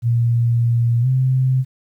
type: tone with pitch glide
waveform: sine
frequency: 117.9 to 130.06 Hz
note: A#2 to C3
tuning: +20 to -10 cents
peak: -13 dBFS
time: 0.02-1.65 s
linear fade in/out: 50 ms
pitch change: +170 cents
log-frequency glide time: 1.01-1.07 s
effects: 9-bit